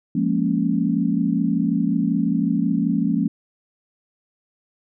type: chord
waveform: sine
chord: Bb minor seventh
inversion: second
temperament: equal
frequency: 174.61 / 207.7 / 233.1 / 277.2 Hz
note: F3 / Ab3 / Bb3 / Db4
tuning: 0 / 0 / 0 / 0 cents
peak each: -23 dBFS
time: 0.15-3.28 s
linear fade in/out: 5 ms
effects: none